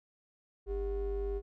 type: ring-modulated tone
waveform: triangle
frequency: 174.61 Hz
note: F3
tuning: in tune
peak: -27 dBFS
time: 0.66-1.42 s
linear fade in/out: 50 ms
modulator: 224 Hz
effects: none